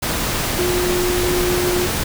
sine tone in noise, 357.4 Hz, F4, 40 cents sharp, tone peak -18 dBFS, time 0.58-1.87 s, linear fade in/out 10 ms, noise pink, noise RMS -21 dBFS, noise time 0.02-2.04 s, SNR 0 dB, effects none

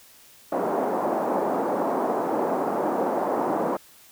white band-pass noise, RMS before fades -25 dBFS, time 0.52-3.77 s, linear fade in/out 5 ms, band 220 to 880 Hz, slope 24 dB/octave, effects white hiss -52 dBFS RMS until 4.11 s

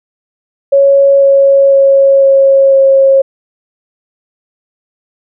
sine tone with pitch steps, 554.4 / 551.2 / 548 / 544.9 / 541.7 Hz, C#5 / C#5 / C#5 / C#5 / C#5, 0 / -10 / -20 / -30 / -40 cents, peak -3 dBFS, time 0.72-3.22 s, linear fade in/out 10 ms, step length 500 ms, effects none

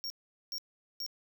square tone bursts, 5540 Hz, F8, 15 cents flat, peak -36 dBFS, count 3, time 0.04-1.063 s, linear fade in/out 0 ms, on 61 ms, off 420 ms, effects 13-bit

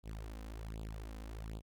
sawtooth tone with flanger, 54.2 Hz, A1, 25 cents flat, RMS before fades -45 dBFS, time 0.03-1.62 s, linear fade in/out 50 ms, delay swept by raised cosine 0.25 to 3.95 ms, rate 1.3 Hz, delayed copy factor +0.9, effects none

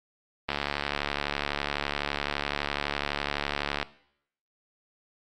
click train, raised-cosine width 0.3 ms, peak -11 dBFS, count 241, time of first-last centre 0.49-3.828 s, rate 71.9 Hz, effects noise-tail reverb RT60 0.7 s tail -19 dB re dry + Opus 24 kbps

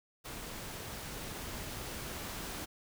pink noise with level ramp, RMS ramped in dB -44 to -41 dBFS, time 0.24-2.66 s, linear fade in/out 20 ms, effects none

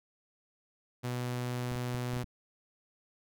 sawtooth tone, 123.47 Hz, B2, in tune, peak -29 dBFS, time 1.03-2.24 s, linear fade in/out 20 ms
clicks, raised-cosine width 5 ms, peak -31 dBFS, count 6, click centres 1.718 / 1.756 / 1.947 / 2.135 / 2.167 / 2.242 s
effects none

